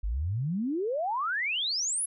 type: exponential sweep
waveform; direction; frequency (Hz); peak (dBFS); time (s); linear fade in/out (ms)
sine; up; 46.25 to 11170; -27; 0.03-2.06; 10
effects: none